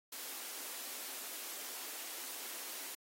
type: high-pass noise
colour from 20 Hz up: white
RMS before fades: -45 dBFS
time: 0.12-2.95 s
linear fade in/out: 5 ms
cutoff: 240 Hz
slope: 48 dB/octave
effects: AAC 48 kbps